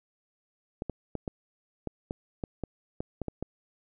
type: clicks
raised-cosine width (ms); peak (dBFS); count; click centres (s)
2; -19; 12; 0.821 / 0.897 / 1.153 / 1.278 / 1.873 / 2.109 / 2.438 / 2.637 / 3.005 / 3.217 / 3.283 / 3.426
effects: none